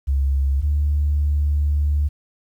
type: tone pair in turn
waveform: sine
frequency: 68.6 / 73.25 Hz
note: C#2 / D2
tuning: -17 / -4 cents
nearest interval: minor second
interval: 113 cents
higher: second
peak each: -15 dBFS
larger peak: neither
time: 0.07-0.62 / 0.62-2.09 s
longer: second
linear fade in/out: 20 ms
effects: tanh soft clip ceiling -11 dBFS + 9-bit